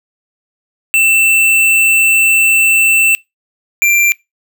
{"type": "tone pair in turn", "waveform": "square", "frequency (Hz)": [2673, 2366], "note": ["E7", "D7"], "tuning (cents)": [23, 12], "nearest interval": "major second", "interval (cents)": 211, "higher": "first", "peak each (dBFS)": -8, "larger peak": "neither", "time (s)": [[0.94, 3.15], [3.82, 4.12]], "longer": "first", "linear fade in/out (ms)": 0, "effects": ["noise-tail reverb RT60 0.2 s tail -24 dB re dry"]}